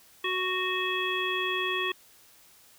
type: harmonic tone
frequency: 370 Hz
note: F#4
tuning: in tune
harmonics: 1 / 3 / 5 / 7 / 9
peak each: -33 / -33 / -33 / -33 / -33 dBFS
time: 0.24-1.92 s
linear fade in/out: 5 ms
effects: white hiss -57 dBFS RMS until 2.78 s

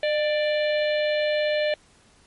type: harmonic tone with a mistuned harmonic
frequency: 589 Hz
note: D5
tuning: 5 cents sharp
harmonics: 1 / 3 / 4 / 5 / 6 / 7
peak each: -21 / -31 / -33 / -35 / -37 / -38 dBFS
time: 0.03-1.74 s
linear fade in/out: 2 ms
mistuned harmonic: 1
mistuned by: +41 cents
effects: pink hiss -57 dBFS RMS until 2.26 s + MP3 48 kbps

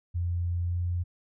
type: tone with pitch glide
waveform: sine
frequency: 87 to 87.86 Hz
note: F2 to F2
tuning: -6 to +11 cents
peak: -26 dBFS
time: 0.14-1.04 s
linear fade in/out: 20 ms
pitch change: +17 cents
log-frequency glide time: 0.62-0.77 s
effects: none

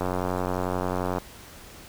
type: click train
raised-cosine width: 1 ms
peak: -13 dBFS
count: 108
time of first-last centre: 0.01-1.183 s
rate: 91.2 Hz
effects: pink hiss -46 dBFS RMS until 1.88 s

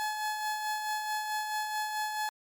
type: tone with tremolo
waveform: 30% pulse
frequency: 854 Hz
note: G#5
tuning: 48 cents sharp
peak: -27 dBFS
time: 0-2.29 s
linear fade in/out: 0 ms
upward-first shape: sine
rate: 4.6 Hz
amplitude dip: 40%
effects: Opus 48 kbps

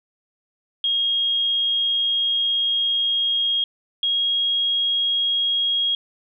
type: tone pair in turn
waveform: sine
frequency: 3261 / 3280 Hz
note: G#7 / G#7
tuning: -32 / -22 cents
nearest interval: unison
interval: 10 cents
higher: second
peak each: -18 dBFS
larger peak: neither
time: 0.84-3.64 / 4.03-5.95 s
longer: first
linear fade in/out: 2 ms
effects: none

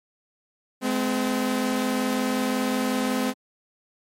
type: tone pair together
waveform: sawtooth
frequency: 211.2 / 256.7 Hz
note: G#3 / C4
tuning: +29 / -33 cents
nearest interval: minor third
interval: 338 cents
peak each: -23 / -20 dBFS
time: 0.81-3.34 s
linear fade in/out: 50 ms
effects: MP3 64 kbps

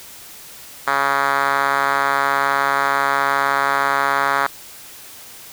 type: tone with band-pass filter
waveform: 5% pulse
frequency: 138.9 Hz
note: C#3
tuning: 4 cents sharp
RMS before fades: -18 dBFS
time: 0.87-4.47 s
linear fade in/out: 5 ms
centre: 1300 Hz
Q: 1.4
effects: white hiss -39 dBFS RMS until 5.52 s

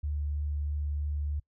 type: tone with vibrato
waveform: sine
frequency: 73.42 Hz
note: D2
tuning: in tune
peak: -29 dBFS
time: 0.03-1.4 s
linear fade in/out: 10 ms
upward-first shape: triangle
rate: 3.1 Hz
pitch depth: 10 cents each way
effects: noise-tail reverb RT60 0.1 s tail -24 dB re dry

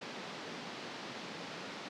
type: band-pass noise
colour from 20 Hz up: pink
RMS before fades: -45 dBFS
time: 0.01-1.89 s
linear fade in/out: 10 ms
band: 170 to 5100 Hz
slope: 24 dB/octave
effects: none

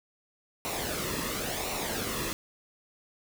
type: noise with flanger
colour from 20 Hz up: pink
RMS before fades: -33 dBFS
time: 0.65-2.33 s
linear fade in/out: 0 ms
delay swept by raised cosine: 0.61 to 1.34 ms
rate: 0.94 Hz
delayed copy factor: -0.6
effects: none

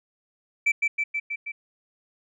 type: tone with echo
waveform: sine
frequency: 2325 Hz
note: D7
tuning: 18 cents flat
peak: -15 dBFS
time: 0.66-0.72 s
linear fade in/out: 10 ms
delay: 160 ms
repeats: 5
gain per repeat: -3 dB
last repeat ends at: 1.52 s
effects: tanh soft clip ceiling -17 dBFS

